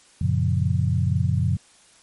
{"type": "chord", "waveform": "sine", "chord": "Gb major seventh", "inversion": "none", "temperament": "equal", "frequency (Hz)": [92.5, 116.54, 138.59, 174.61], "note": ["Gb2", "Bb2", "Db3", "F3"], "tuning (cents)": [0, 0, 0, 0], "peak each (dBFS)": [-22, -24, -24, -27], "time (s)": [0.21, 1.57], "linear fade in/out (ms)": 5, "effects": ["white hiss -54 dBFS RMS until 2.02 s", "MP3 48 kbps"]}